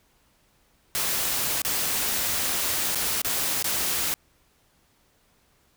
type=noise with dropouts; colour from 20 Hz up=white; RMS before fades=-26 dBFS; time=0.95-4.14 s; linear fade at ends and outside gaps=0 ms; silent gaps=1.618-1.649 / 2.948-2.956 / 3.217-3.247 / 3.625-3.643 s; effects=pink hiss -64 dBFS RMS until 5.76 s